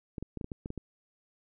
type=clicks; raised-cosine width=3 ms; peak=-24 dBFS; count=9; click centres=0.182 / 0.226 / 0.373 / 0.412 / 0.444 / 0.518 / 0.659 / 0.704 / 0.777 s; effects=none

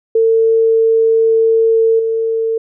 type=tone with level steps; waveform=sine; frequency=450.3 Hz; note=A4; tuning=40 cents sharp; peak=-8 / -13 dBFS; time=0.15-2.58 s; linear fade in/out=5 ms; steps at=1.99 s; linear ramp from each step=5 ms; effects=none

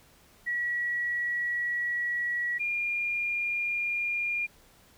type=tone pair in turn; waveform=sine; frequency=1927 / 2411 Hz; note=B6 / D7; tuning=-43 / +45 cents; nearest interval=major third; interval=388 cents; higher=second; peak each=-27 / -27 dBFS; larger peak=neither; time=0.46-2.59 / 2.59-4.47 s; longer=first; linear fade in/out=20 ms; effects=pink hiss -59 dBFS RMS until 4.97 s

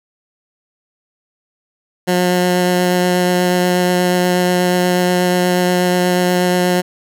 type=tone with vibrato; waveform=15% pulse; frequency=179.7 Hz; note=F3; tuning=50 cents sharp; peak=-6 dBFS; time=2.07-6.82 s; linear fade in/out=20 ms; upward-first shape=sine; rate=8.3 Hz; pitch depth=9 cents each way; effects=none

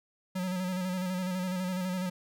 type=tone with vibrato; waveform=square; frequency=183.7 Hz; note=F#3; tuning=12 cents flat; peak=-31 dBFS; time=0.35-2.1 s; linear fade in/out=10 ms; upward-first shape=square; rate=12 Hz; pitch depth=34 cents each way; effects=none

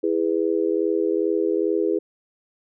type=chord; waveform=sine; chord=E major; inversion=none; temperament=just; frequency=329.6 / 412 / 494.4 Hz; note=E4 / G#4 / B4; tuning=0 / -14 / +2 cents; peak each=-23 / -22 / -26 dBFS; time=0.03-1.99 s; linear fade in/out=10 ms; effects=none

